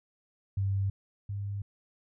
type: tone pair in turn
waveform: sine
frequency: 98 / 100.52 Hz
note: G2 / G2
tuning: 0 / +44 cents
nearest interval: unison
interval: 44 cents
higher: second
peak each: -26 / -32 dBFS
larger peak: first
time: 0.57-0.9 / 1.29-1.62 s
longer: neither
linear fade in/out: 5 ms
effects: none